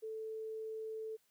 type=tone; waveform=sine; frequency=440 Hz; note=A4; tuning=in tune; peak=-40 dBFS; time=0.02-1.17 s; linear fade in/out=20 ms; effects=white hiss -75 dBFS RMS until 1.3 s